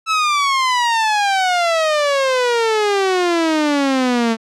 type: exponential sweep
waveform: sawtooth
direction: down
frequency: 1318.5 to 222.2 Hz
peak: -10 dBFS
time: 0.06-4.37 s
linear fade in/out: 50 ms
effects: low-pass 6000 Hz 12 dB/octave